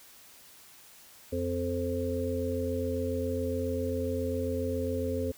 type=harmonic tone with a mistuned harmonic; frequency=87.31 Hz; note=F2; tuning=in tune; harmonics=1 / 3 / 5 / 6; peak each=-34 / -34 / -34 / -34 dBFS; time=1.32-5.32 s; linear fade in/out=10 ms; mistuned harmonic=3; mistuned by=-25 cents; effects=white hiss -54 dBFS RMS until 5.37 s